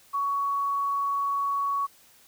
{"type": "tone with quantisation", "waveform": "sine", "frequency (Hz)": 1120, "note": "C#6", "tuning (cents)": 18, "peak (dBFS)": -24, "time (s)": [0.13, 1.87], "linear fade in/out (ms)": 20, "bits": 9, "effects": ["white hiss -57 dBFS RMS until 2.27 s"]}